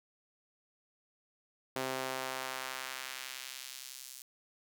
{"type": "tone with high-pass filter sweep", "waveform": "sawtooth", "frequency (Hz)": 130.81, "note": "C3", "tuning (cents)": 0, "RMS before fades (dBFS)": -41, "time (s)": [1.76, 4.22], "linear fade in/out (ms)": 2, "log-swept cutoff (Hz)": [380, 6700], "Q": 0.79, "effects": []}